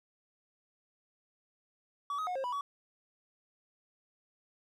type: tone with pitch steps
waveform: triangle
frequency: 1141 / 1262 / 725 / 534 / 984 / 1132 Hz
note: C#6 / D#6 / F#5 / C5 / B5 / C#6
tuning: +50 / +24 / -35 / +35 / -7 / +36 cents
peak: -31 dBFS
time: 2.1-2.61 s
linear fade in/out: 2 ms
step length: 85 ms
effects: none